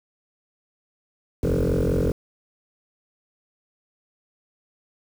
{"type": "tone with frequency modulation", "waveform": "sine", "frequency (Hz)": 174.61, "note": "F3", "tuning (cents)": 0, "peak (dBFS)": -16, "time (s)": [1.43, 2.12], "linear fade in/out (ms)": 5, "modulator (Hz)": 45, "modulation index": 7.5, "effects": ["tanh soft clip ceiling -18 dBFS", "7-bit"]}